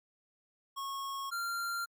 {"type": "tone pair in turn", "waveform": "square", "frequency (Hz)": [1095, 1384.8], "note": ["C#6", "F6"], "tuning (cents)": [-22, -15], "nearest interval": "major third", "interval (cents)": 407, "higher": "second", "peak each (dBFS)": [-37, -34], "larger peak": "second", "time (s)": [[0.76, 1.31], [1.31, 1.86]], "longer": "neither", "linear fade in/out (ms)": 20, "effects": ["MP3 96 kbps"]}